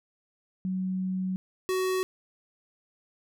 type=tone pair in turn; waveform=sine / square; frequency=186.7 / 373.4 Hz; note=F#3 / F#4; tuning=+16 / +16 cents; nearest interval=octave; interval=1200 cents; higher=second; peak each=-27 / -26 dBFS; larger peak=second; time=0.65-1.36 / 1.69-2.03 s; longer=first; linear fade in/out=0 ms; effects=none